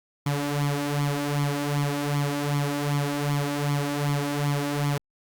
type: tone with flanger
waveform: sawtooth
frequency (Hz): 144.1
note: D3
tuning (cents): -33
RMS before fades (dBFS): -26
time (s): 0.26-4.98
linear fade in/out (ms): 5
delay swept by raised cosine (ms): 0.9 to 3.4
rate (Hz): 2.6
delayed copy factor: +0.65
effects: Opus 48 kbps